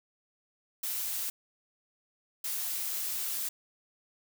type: noise bursts at uneven times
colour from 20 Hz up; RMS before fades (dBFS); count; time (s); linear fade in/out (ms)
blue; -34; 2; 0.83-1.3 / 2.44-3.49; 5
effects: none